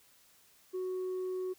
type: tone with tanh clipping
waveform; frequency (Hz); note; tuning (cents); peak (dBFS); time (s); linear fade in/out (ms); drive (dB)
sine; 370; F#4; 0; -34; 0.73-1.54; 20; 1
effects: white hiss -64 dBFS RMS until 1.58 s